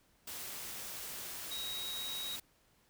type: tone in noise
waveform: sine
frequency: 3810 Hz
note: A#7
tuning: 37 cents sharp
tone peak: -39 dBFS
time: 1.51-2.36 s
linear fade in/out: 5 ms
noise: white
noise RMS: -44 dBFS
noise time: 0.27-2.4 s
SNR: +2 dB
effects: pink hiss -70 dBFS RMS until 2.89 s